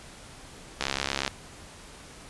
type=click train; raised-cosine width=0.2 ms; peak=-9 dBFS; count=33; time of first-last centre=0.81-1.278 s; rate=68.4 Hz; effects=pink hiss -47 dBFS RMS until 2.29 s + resampled to 24000 Hz